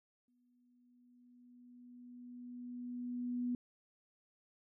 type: tone with exponential growth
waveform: sine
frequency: 245.2 Hz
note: B3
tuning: 12 cents flat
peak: -33 dBFS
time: 0.28-3.55 s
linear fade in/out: 2 ms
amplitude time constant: 710 ms
effects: none